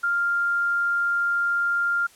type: tone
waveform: sine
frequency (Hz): 1396.9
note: F6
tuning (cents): 0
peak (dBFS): -20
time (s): 0.03-2.07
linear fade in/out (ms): 10
effects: white hiss -53 dBFS RMS until 2.15 s + low-pass 11000 Hz 12 dB/octave